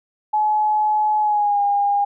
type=tone with pitch glide; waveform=sine; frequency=851 to 810.2 Hz; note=G#5 to G#5; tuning=+42 to -43 cents; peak=-15 dBFS; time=0.33-2.05 s; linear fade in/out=10 ms; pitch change=-85 cents; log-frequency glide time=1.2-1.61 s; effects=none